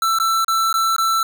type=tone with dropouts; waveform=square; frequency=1333 Hz; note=E6; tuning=19 cents sharp; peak=-16 dBFS; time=0.02-1.23 s; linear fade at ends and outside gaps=2 ms; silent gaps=0.187-0.199 / 0.446-0.481 / 0.728-0.74 / 0.964-0.982 s; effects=none